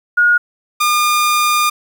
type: tone pair in turn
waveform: sine / sawtooth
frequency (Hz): 1439 / 1210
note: F#6 / D#6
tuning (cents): -49 / -49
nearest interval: minor third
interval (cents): 300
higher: first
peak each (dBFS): -8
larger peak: neither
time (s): 0.17-0.38 / 0.8-1.7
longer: second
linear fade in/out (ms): 10
effects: 8-bit